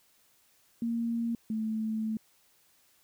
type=tone pair in turn; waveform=sine; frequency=232.3 / 219.3 Hz; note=A#3 / A3; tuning=-6 / -6 cents; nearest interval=minor second; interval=100 cents; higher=first; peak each=-28 / -29 dBFS; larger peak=first; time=0.82-1.35 / 1.5-2.17 s; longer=second; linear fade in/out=2 ms; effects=white hiss -66 dBFS RMS until 3.03 s